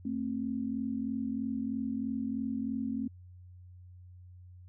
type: tone pair together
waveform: sine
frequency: 223.3 / 266.4 Hz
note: A3 / C4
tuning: +26 / +31 cents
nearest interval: minor third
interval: 305 cents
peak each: -34 / -34 dBFS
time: 0.05-3.08 s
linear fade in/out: 5 ms
effects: added 90 Hz sine -49 dBFS peak until 4.68 s